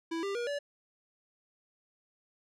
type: tone with pitch steps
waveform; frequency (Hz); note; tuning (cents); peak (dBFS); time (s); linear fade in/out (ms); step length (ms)
square; 330 / 397 / 477.6 / 574.6; E4 / G4 / A#4 / D5; +2 / +22 / +42 / -38; -33; 0.11-0.59; 10; 120
effects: low-pass 6000 Hz 12 dB/octave